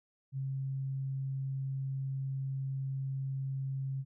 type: tone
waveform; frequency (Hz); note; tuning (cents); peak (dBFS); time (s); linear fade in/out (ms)
sine; 134.8; C#3; -48; -33; 0.32-4.05; 50
effects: none